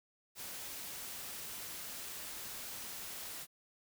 white noise, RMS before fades -45 dBFS, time 0.35-3.47 s, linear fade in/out 50 ms, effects none

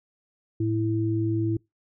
sine tone pair together, 110 / 329.3 Hz, A2 / E4, 0 / -2 cents, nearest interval octave + perfect fifth, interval 1898 cents, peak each -25 dBFS, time 0.6-1.57 s, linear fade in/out 5 ms, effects noise-tail reverb RT60 0.2 s tail -25 dB re dry

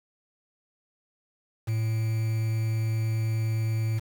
triangle tone with quantisation, 111.3 Hz, A2, 20 cents sharp, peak -22 dBFS, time 1.67-4 s, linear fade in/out 20 ms, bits 7, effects none

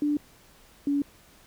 sine tone pair in turn, 294.4 / 284.5 Hz, D4 / C#4, +4 / +45 cents, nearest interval minor second, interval 59 cents, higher first, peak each -22 dBFS, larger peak neither, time 0.02-0.17 / 0.87-1.02 s, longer neither, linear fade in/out 2 ms, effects pink hiss -56 dBFS RMS until 1.46 s

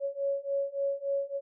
sine beating tone pair, 554.4 / 557.9 Hz, C#5 / C#5, 0 / +11 cents, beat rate 3.5 Hz, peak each -32 / -31 dBFS, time 0-1.41 s, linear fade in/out 50 ms, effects none

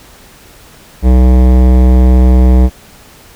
sine tone with hard clipping, 63 Hz, B1, 35 cents sharp, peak -5 dBFS, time 1.02-2.7 s, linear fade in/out 50 ms, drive 17 dB, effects pink hiss -39 dBFS RMS until 3.35 s

